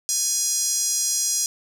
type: tone with high-pass filter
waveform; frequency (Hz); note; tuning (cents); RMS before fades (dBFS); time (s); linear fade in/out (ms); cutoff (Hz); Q
5% pulse; 830.6; G#5; 0; -23; 0.09-1.46; 0; 6000; 3
effects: none